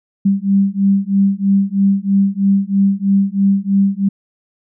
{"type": "beating tone pair", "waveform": "sine", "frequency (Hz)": [195.4, 198.5], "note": ["G3", "G3"], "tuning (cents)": [-5, 22], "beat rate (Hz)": 3.1, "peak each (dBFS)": -14, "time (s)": [0.25, 4.09], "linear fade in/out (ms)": 10, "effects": []}